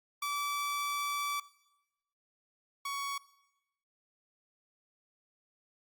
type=tone pair in turn; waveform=sawtooth; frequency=1155 / 1119.5 Hz; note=D6 / C#6; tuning=-29 / +17 cents; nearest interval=minor second; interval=54 cents; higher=first; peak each=-29 / -31 dBFS; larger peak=first; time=0.22-1.4 / 2.85-3.18 s; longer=first; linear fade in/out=5 ms; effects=noise-tail reverb RT60 0.9 s tail -18 dB re dry + Opus 48 kbps